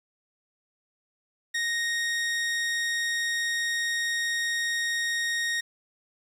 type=tone; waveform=sawtooth; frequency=1864.7 Hz; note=A#6; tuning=in tune; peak=-22 dBFS; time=1.54-5.61 s; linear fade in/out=10 ms; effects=low-pass 9000 Hz 12 dB/octave + 9-bit